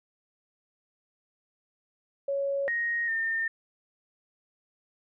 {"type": "tone with pitch steps", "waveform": "sine", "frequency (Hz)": [556, 1872, 1813], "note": ["C#5", "A#6", "A#6"], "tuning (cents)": [5, 7, -49], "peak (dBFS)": -26, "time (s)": [2.28, 3.48], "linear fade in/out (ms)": 5, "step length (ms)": 400, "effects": []}